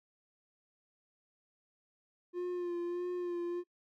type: tone with vibrato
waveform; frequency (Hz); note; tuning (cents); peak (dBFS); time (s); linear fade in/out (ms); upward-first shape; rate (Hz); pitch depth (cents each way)
triangle; 352.1; F4; +14; -32; 2.33-3.64; 50; sine; 1.6; 29
effects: noise-tail reverb RT60 0.1 s tail -25 dB re dry